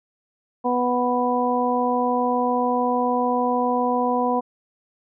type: harmonic tone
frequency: 246.9 Hz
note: B3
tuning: in tune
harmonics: 1 / 2 / 3 / 4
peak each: -24 / -24 / -24 / -24 dBFS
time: 0.64-4.41 s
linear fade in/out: 20 ms
effects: none